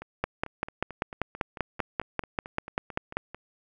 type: two click trains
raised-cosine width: 0.5 ms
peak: -11 / -24 dBFS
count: 16 / 16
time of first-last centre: 0.24-3.17 / 0.02-3.346 s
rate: 5.12 / 4.51 Hz
effects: none